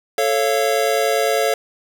square chord, A augmented, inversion none, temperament just, 440 / 550 / 687.5 Hz, A4 / C#5 / E#5, 0 / -14 / -27 cents, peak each -21 dBFS, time 0.18-1.54 s, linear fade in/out 2 ms, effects none

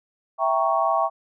sine chord, E diminished seventh, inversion none, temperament equal, 659.3 / 784 / 932.3 / 1108.7 Hz, E5 / G5 / Bb5 / Db6, 0 / 0 / 0 / 0 cents, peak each -23 / -24 / -27 / -23 dBFS, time 0.38-1.1 s, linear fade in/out 50 ms, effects none

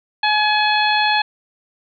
harmonic tone, 847 Hz, G#5, 34 cents sharp, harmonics 1 / 2 / 3 / 4 / 5, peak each -17 / -20 / -22 / -23 / -24 dBFS, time 0.23-1.22 s, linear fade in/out 5 ms, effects none

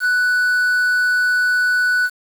triangle tone with quantisation, 1484 Hz, F#6, 5 cents sharp, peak -12 dBFS, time 0-2.1 s, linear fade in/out 50 ms, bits 6, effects none

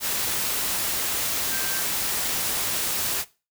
sine tone in noise, 1568 Hz, G6, in tune, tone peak -34 dBFS, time 1.49-1.85 s, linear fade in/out 50 ms, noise white, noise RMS -26 dBFS, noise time 0-3.25 s, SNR -11 dB, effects noise-tail reverb RT60 0.3 s tail -19 dB re dry

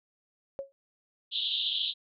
sine tone with exponential decay, 549 Hz, C#5, 17 cents flat, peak -29 dBFS, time 0.59-0.72 s, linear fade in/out 0 ms, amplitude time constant 28 ms
white band-pass noise, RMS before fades -31 dBFS, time 1.31-1.94 s, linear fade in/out 50 ms, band 3000 to 3900 Hz, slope 96 dB/octave
effects none

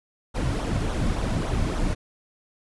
brown noise with flanger, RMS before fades -25 dBFS, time 0.34-1.95 s, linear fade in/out 20 ms, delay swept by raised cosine 0.4 to 2.5 ms, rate 3.5 Hz, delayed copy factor -0.5, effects resampled to 24000 Hz

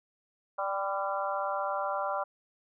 harmonic tone with a mistuned harmonic, 196 Hz, G3, in tune, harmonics 3 / 4 / 5 / 6 / 7, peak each -34 / -35 / -36 / -37 / -37 dBFS, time 0.58-2.24 s, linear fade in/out 10 ms, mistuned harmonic 5, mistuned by +36 cents, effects none

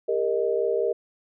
sine chord, Eb major, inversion first, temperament equal with one note detuned, 401.4 / 466.2 / 622.3 Hz, G4 / Bb4 / Eb5, +41 / 0 / 0 cents, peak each -26 / -24 / -28 dBFS, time 0.08-0.93 s, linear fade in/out 10 ms, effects none

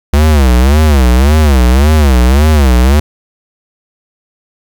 square tone with vibrato, 69.1 Hz, C#2, 5 cents flat, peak -5 dBFS, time 0.13-3 s, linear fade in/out 5 ms, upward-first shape sine, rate 1.8 Hz, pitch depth 220 cents each way, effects 7-bit

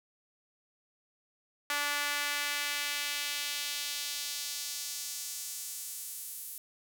sawtooth tone with high-pass filter sweep, 290 Hz, D4, 22 cents flat, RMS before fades -36 dBFS, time 1.7-6.58 s, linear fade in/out 2 ms, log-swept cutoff 1400 to 11000 Hz, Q 1.1, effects none

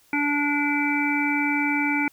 harmonic tone, 290 Hz, D4, 22 cents flat, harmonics 1 / 3 / 5 / 7 / 8, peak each -24 / -29 / -30 / -31 / -25 dBFS, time 0.13-2.08 s, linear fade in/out 2 ms, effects white hiss -59 dBFS RMS until 2.12 s

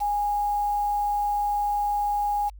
sine tone with quantisation, 823 Hz, G#5, 16 cents flat, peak -22 dBFS, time 0-2.5 s, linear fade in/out 20 ms, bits 7, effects added 50 Hz sine -41 dBFS peak until 2.59 s

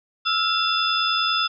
sine tone cluster, 1314 / 1404 / 2710 / 3489 / 5050 Hz, E6 / F6 / E7 / A7 / D#8, -6 / +9 / +47 / -15 / +25 cents, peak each -24 / -28 / -28 / -24 / -26 dBFS, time 0.25-1.48 s, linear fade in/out 20 ms, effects none

